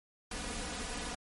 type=noise with comb filter; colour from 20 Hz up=pink; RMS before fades=-39 dBFS; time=0.31-1.15 s; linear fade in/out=5 ms; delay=4.1 ms; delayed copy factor=+0.7; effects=MP3 48 kbps